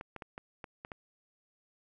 clicks, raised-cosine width 0.5 ms, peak -27 dBFS, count 7, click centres 0.011 / 0.163 / 0.222 / 0.379 / 0.642 / 0.849 / 0.918 s, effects none

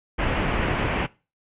pink low-pass noise, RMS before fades -24 dBFS, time 0.18-1.07 s, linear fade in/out 20 ms, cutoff 3000 Hz, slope 48 dB/octave, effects noise-tail reverb RT60 0.3 s tail -20 dB re dry + resampled to 8000 Hz

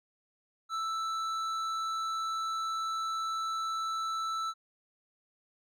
sine tone with hard clipping, 1321 Hz, E6, 3 cents sharp, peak -33 dBFS, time 0.69-4.54 s, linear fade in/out 50 ms, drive 9 dB, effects none

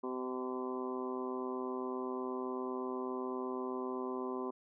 harmonic tone with a mistuned harmonic, 127.9 Hz, C3, 39 cents flat, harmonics 2 / 3 / 4 / 5 / 6 / 7 / 8 / 9, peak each -41 / -39 / -48 / -50 / -51 / -52 / -44 / -52 dBFS, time 0.03-4.51 s, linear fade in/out 10 ms, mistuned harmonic 5, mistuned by -17 cents, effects none

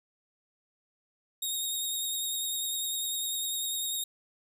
15% pulse tone with vibrato, 3729 Hz, A#7, in tune, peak -24 dBFS, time 1.42-4.04 s, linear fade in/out 5 ms, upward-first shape triangle, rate 10 Hz, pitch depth 34 cents each way, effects none

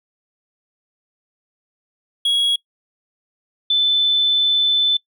triangle / sine tone pair in turn, 3322 / 3518 Hz, G#7 / A7, 0 / -1 cents, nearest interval minor second, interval 99 cents, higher second, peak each -13 dBFS, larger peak neither, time 2.25-2.56 / 3.7-4.97 s, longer second, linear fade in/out 5 ms, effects noise-tail reverb RT60 0.1 s tail -23 dB re dry

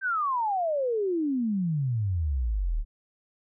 sine exponential sweep, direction down, 1593 to 34.65 Hz, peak -24 dBFS, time 0.01-2.85 s, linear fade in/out 50 ms, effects none

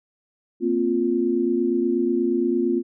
sine chord, Bb suspended second, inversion none, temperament equal, 233.1 / 261.6 / 349.2 Hz, Bb3 / C4 / F4, 0 / 0 / 0 cents, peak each -25 / -24 / -21 dBFS, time 0.6-2.83 s, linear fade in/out 50 ms, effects none

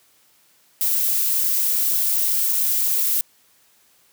violet noise with dropouts, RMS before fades -20 dBFS, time 0.81-3.21 s, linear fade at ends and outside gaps 0 ms, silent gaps 2.527-2.531 s, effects white hiss -58 dBFS RMS until 4.12 s + high-pass 80 Hz 12 dB/octave

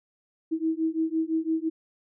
sine beating tone pair, 318.9 / 324.8 Hz, D#4 / E4, +43 / -26 cents, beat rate 5.9 Hz, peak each -27 dBFS, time 0.51-1.7 s, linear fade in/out 20 ms, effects none

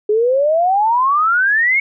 sine exponential sweep, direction up, 412.1 to 2217 Hz, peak -11 dBFS, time 0.09-1.8 s, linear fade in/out 5 ms, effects none

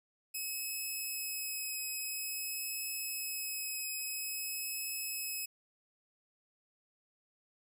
5% pulse tone with vibrato, 2564 Hz, E7, 49 cents flat, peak -28 dBFS, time 0.34-5.46 s, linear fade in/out 10 ms, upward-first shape triangle, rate 0.49 Hz, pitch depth 10 cents each way, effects none

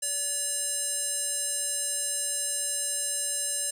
square tone with band-pass filter, 573 Hz, D5, 43 cents flat, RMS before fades -30 dBFS, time 0.02-3.71 s, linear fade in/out 10 ms, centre 8700 Hz, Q 4.4, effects none

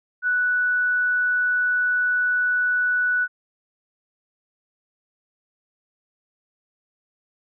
sine tone, 1480 Hz, F#6, in tune, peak -18 dBFS, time 0.22-3.28 s, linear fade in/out 50 ms, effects none

